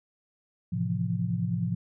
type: chord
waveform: sine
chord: F major seventh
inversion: first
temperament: equal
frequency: 110 / 130.81 / 164.81 / 174.61 Hz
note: A2 / C3 / E3 / F3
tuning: 0 / 0 / 0 / 0 cents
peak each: -31 / -33 / -35 / -29 dBFS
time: 0.72-1.75 s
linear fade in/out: 10 ms
effects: none